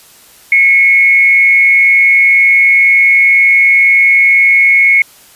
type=tone with frequency modulation; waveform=sine; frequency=2189 Hz; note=C#7; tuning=22 cents flat; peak=-4 dBFS; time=0.52-5.02 s; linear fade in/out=2 ms; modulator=172 Hz; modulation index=0.34; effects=white hiss -41 dBFS RMS until 5.35 s + resampled to 32000 Hz